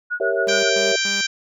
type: tone with tremolo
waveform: sine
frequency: 1454 Hz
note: F#6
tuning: 31 cents flat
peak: -20 dBFS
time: 0.1-0.7 s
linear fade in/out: 20 ms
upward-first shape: sine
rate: 7.2 Hz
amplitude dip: 100%
type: chord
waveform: sine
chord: G diminished seventh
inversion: none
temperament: equal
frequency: 392 / 466.2 / 554.4 / 659.3 Hz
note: G4 / Bb4 / Db5 / Fb5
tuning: 0 / 0 / 0 / 0 cents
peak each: -24 dBFS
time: 0.2-0.96 s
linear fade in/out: 5 ms
type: tone bursts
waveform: sawtooth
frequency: 200.4 Hz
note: G3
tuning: 38 cents sharp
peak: -27 dBFS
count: 3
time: 0.47-1.21 s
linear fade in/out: 2 ms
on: 160 ms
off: 130 ms
type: harmonic tone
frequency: 784 Hz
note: G5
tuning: in tune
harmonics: 2 / 3 / 4 / 5 / 6 / 7 / 8 / 9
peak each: -24 / -26 / -27 / -28 / -29 / -29 / -30 / -31 dBFS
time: 0.48-1.27 s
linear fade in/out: 10 ms
effects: none